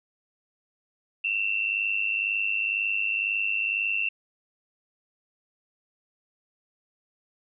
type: tone pair together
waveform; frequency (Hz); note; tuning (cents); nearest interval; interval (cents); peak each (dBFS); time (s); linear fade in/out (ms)
sine; 2637 / 2739; E7 / F7; 0 / -34; minor second; 66; -28 / -26; 1.24-4.09; 5
effects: none